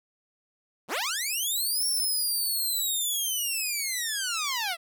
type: linear two-way sweep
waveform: 10% pulse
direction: up then down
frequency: 130.81 to 5500 to 642 Hz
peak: -19 dBFS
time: 0.88-4.77 s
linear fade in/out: 50 ms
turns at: 1.86 s
effects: none